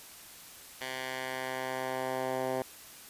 10% pulse tone with band-pass filter sweep, 130 Hz, C3, 11 cents flat, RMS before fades -35 dBFS, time 0.81-2.62 s, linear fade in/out 2 ms, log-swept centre 2600 to 620 Hz, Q 0.88, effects white hiss -50 dBFS RMS until 3.09 s + resampled to 32000 Hz

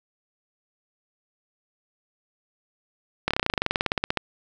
slowing click train, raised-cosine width 0.3 ms, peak -6 dBFS, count 21, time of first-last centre 3.28-4.173 s, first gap 27 ms, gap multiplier 1.05, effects none

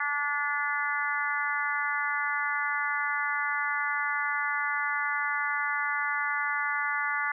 harmonic tone, 289.6 Hz, D4, 24 cents flat, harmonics 3 / 4 / 5 / 6 / 7, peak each -36 / -33 / -32 / -32 / -33 dBFS, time 0-7.32 s, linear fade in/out 5 ms, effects none

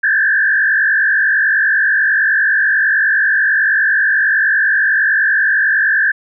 sine tone with frequency modulation, 1654 Hz, G#6, 8 cents flat, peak -10 dBFS, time 0.03-6.12 s, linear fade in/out 10 ms, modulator 49.3 Hz, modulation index 2.1, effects none

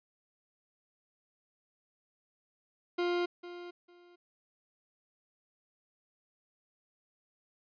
40% pulse tone with echo, 351.3 Hz, F4, 10 cents sharp, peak -28 dBFS, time 2.98-3.26 s, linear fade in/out 10 ms, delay 450 ms, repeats 2, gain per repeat -14 dB, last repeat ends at 4.16 s, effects resampled to 11025 Hz

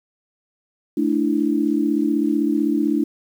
sine chord, A suspended fourth, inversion none, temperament equal with one note detuned, 218.5 / 293.7 / 329.6 Hz, A3 / D4 / E4, -12 / 0 / 0 cents, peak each -23 / -19 / -22 dBFS, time 0.97-3.04 s, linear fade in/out 5 ms, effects 8-bit

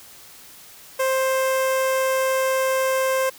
sawtooth tone with notch filter, 526 Hz, C5, 9 cents sharp, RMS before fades -21 dBFS, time 0.99-3.3 s, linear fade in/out 10 ms, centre 4100 Hz, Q 1.6, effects white hiss -45 dBFS RMS until 3.38 s

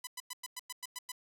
5% pulse tone bursts, 998 Hz, B5, 18 cents sharp, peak -27 dBFS, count 9, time 0.04-1.119 s, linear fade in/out 5 ms, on 31 ms, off 100 ms, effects none

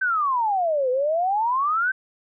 sine exponential two-way sweep, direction down then up, 1568 to 493.9 to 1568 Hz, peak -19 dBFS, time 0.01-1.92 s, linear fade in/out 10 ms, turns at 0.9 s, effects none

